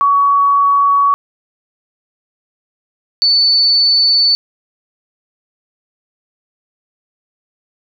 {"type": "tone pair in turn", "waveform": "sine", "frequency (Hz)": [1126, 4491], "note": ["C#6", "C#8"], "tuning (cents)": [27, 22], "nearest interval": "2 octaves", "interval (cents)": 2395, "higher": "second", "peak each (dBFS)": -8, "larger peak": "neither", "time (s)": [[0.01, 1.14], [3.22, 4.35]], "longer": "neither", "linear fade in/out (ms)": 0, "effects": []}